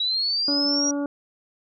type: linear sweep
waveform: sine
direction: up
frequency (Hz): 3851 to 5780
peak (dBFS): -21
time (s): 0-0.91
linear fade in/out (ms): 5
type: harmonic tone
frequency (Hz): 285.8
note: D4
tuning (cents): -47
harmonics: 1 / 2 / 3 / 4 / 5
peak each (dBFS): -24 / -31 / -40 / -42 / -41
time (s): 0.48-1.06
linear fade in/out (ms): 2
effects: none